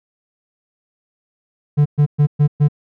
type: tone bursts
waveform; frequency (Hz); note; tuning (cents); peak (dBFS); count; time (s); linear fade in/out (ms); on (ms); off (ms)
triangle; 146.83; D3; 0; -7; 5; 1.77-2.685; 20; 87; 120
effects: none